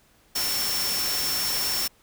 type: tone in noise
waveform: sine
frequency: 5420 Hz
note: E8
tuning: 47 cents sharp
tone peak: -27 dBFS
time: 0.35-1.88 s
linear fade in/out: 10 ms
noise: white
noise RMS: -28 dBFS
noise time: 0.35-1.88 s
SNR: -2 dB
effects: pink hiss -60 dBFS RMS until 2.02 s